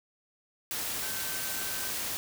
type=tone in noise; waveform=sine; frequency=1544 Hz; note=G6; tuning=27 cents flat; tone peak=-43 dBFS; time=1.03-1.9 s; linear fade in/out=0 ms; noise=white; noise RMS=-34 dBFS; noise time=0.71-2.17 s; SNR=-12 dB; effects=none